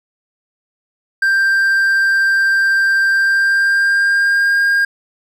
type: tone with pitch glide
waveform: triangle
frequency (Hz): 1579 to 1614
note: G6 to G#6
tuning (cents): +12 to -50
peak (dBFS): -9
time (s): 1.22-4.85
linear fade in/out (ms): 5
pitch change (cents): +38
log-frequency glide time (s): 3.13-4.6
effects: none